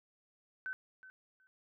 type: tone with echo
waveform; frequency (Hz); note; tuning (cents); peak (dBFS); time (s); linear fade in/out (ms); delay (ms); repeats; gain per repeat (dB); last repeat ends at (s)
sine; 1523; F#6; +50; -37; 0.66-0.73; 0; 370; 2; -15; 1.47
effects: none